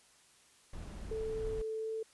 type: noise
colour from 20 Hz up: brown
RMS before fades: -43 dBFS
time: 0.73-1.62 s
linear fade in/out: 5 ms
type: tone with pitch glide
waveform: sine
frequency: 440 to 442.8 Hz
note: A4 to A4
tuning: 0 to +11 cents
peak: -35 dBFS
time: 1.11-2.03 s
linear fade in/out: 5 ms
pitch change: +11 cents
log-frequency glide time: 1.78-1.91 s
effects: white hiss -64 dBFS RMS until 2.13 s + resampled to 24000 Hz